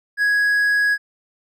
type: tone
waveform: triangle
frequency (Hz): 1664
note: G#6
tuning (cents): +3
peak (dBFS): -13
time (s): 0.17-0.98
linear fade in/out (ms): 50
effects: none